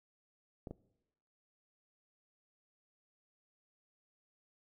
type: clicks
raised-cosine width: 2 ms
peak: -30 dBFS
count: 2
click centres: 0.672 / 0.71 s
effects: noise-tail reverb RT60 0.9 s tail -20 dB re dry